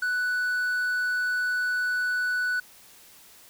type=tone; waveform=triangle; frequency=1485 Hz; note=F#6; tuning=6 cents sharp; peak=-22 dBFS; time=0.02-2.6 s; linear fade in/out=5 ms; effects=white hiss -52 dBFS RMS until 3.49 s